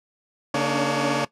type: tone cluster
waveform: 15% pulse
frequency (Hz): 141.3 / 232 / 286.2 / 300 / 561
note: C#3 / A#3 / D4 / D4 / C#5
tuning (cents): +34 / -8 / -45 / +37 / +21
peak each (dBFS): -21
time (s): 0.54-1.25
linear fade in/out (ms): 5
effects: noise-tail reverb RT60 0.1 s tail -17 dB re dry + low-pass 7000 Hz 12 dB/octave